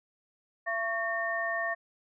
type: tone cluster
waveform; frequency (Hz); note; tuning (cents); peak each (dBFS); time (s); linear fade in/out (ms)
sine; 676 / 1113 / 1824; E5 / C#6 / A#6; +43 / +7 / -38; -33 / -37 / -31; 0.66-1.75; 20
effects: none